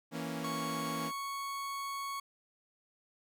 sawtooth chord, A# diminished, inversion second, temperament equal, 164.81 / 233.1 / 277.2 Hz, E3 / A#3 / C#4, 0 / 0 / 0 cents, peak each -37 dBFS, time 0.11-1.12 s, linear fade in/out 50 ms
40% pulse tone, 1108.7 Hz, C#6, in tune, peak -36 dBFS, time 0.44-2.2 s, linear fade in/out 5 ms
effects none

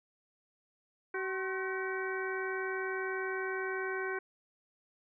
harmonic tone with a mistuned harmonic, 379.8 Hz, F#4, 45 cents sharp, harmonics 1 / 2 / 3 / 4 / 5 / 6, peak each -36 / -45 / -43 / -38 / -44 / -46 dBFS, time 1.14-4.19 s, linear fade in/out 5 ms, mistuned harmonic 3, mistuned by -94 cents, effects none

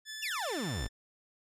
15% pulse tone with pitch glide, 1739 to 1769.4 Hz, A6 to A6, -21 to +9 cents, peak -34 dBFS, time 0.05-0.89 s, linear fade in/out 50 ms, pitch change +30 cents, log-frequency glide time 0.16-0.55 s
30% pulse exponential sweep, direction down, 2960 to 43.47 Hz, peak -31 dBFS, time 0.22-0.88 s, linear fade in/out 10 ms
effects resampled to 32000 Hz

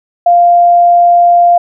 sine tone, 697 Hz, F5, 4 cents flat, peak -3 dBFS, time 0.26-1.58 s, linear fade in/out 5 ms, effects none

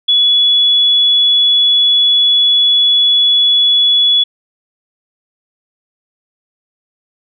sine tone, 3400 Hz, G#7, 40 cents sharp, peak -7 dBFS, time 0.08-4.24 s, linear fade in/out 10 ms, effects none

